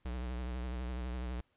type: tone with vibrato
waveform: square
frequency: 61.74 Hz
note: B1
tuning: in tune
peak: -37 dBFS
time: 0.05-1.41 s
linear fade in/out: 5 ms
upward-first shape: triangle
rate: 12 Hz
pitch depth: 92 cents each way
effects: pink hiss -75 dBFS RMS until 1.56 s + resampled to 8000 Hz